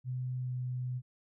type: tone with pitch glide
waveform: sine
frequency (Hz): 126.9 to 125.81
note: B2 to B2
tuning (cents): +47 to +32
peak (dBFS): -33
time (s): 0.04-1.02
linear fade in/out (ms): 50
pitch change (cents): -15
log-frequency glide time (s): 0.41-0.51
effects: none